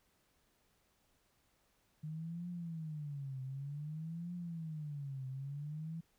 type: tone with vibrato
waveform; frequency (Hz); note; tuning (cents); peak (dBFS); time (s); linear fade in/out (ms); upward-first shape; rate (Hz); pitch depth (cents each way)
sine; 152; D#3; -40; -40; 2.03-6.01; 10; triangle; 0.54; 270
effects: pink hiss -75 dBFS RMS until 6.18 s